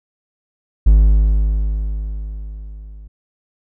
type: tone with level ramp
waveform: triangle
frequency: 51.91 Hz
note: G#1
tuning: in tune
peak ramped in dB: -3 to -32 dBFS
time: 0.86-3.08 s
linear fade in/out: 10 ms
effects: none